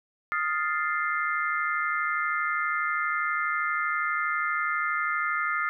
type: chord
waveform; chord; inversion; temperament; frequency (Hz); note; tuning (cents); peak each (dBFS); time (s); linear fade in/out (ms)
sine; F dominant seventh; third; equal; 1244.5 / 1396.9 / 1760 / 2093; Eb6 / F6 / A6 / C7; 0 / 0 / 0 / 0; -29 / -30 / -33 / -31; 0.32-5.69; 0
effects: none